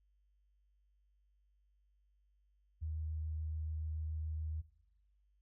sine tone with vibrato, 78.3 Hz, D#2, 11 cents sharp, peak -37 dBFS, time 2.81-4.62 s, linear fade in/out 20 ms, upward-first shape sine, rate 7 Hz, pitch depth 9 cents each way, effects noise-tail reverb RT60 0.8 s tail -18 dB re dry + added 50 Hz sine -70 dBFS peak until 5.41 s

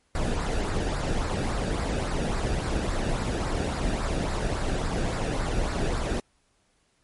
brown noise with flanger, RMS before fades -27 dBFS, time 0.15-6.2 s, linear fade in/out 2 ms, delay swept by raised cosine 0.31 to 0.98 ms, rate 3.6 Hz, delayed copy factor -0.55, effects pink hiss -68 dBFS RMS until 7.03 s + MP3 48 kbps

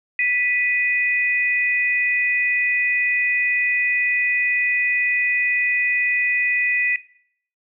sine tone pair together, 1972 / 2490 Hz, B6 / D#7, -3 / +1 cents, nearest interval major third, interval 404 cents, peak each -20 dBFS, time 0.19-6.96 s, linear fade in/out 2 ms, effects noise-tail reverb RT60 0.6 s tail -17 dB re dry

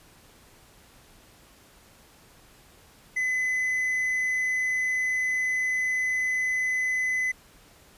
triangle tone, 2018 Hz, B6, 37 cents sharp, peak -22 dBFS, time 3.16-7.32 s, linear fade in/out 10 ms, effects pink hiss -55 dBFS RMS until 7.97 s + resampled to 32000 Hz

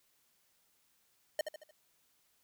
square tone with echo, 613 Hz, D#5, 26 cents flat, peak -30 dBFS, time 1.39-1.41 s, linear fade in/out 2 ms, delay 75 ms, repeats 4, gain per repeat -7 dB, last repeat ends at 1.71 s, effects white hiss -73 dBFS RMS until 2.43 s

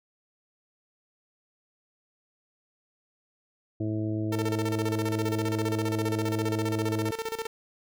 harmonic tone, 108 Hz, A2, 32 cents flat, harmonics 1 / 2 / 3 / 4 / 5 / 6, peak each -30 / -37 / -30 / -43 / -44 / -42 dBFS, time 3.8-7.11 s, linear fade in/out 5 ms
sawtooth tone with tremolo, 449.5 Hz, A4, 37 cents sharp, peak -25 dBFS, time 4.32-7.47 s, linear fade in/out 5 ms, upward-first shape square, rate 15 Hz, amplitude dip 80%
effects none

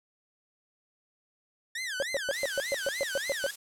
sawtooth tone with vibrato, 1760 Hz, A6, in tune, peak -29 dBFS, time 1.75-3.51 s, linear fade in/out 5 ms, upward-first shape sine, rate 3.4 Hz, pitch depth 290 cents each way
sine tone bursts, 554.4 Hz, C#5, in tune, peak -25 dBFS, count 11, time 2-3.464 s, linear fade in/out 0 ms, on 24 ms, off 120 ms
blue noise, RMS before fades -39 dBFS, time 2.32-3.56 s, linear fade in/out 10 ms
effects low-pass 10000 Hz 12 dB/octave

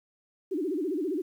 sine tone with vibrato, 336 Hz, E4, 33 cents sharp, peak -27 dBFS, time 0.51-1.22 s, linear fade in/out 10 ms, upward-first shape sine, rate 15 Hz, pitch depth 270 cents each way, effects 10-bit

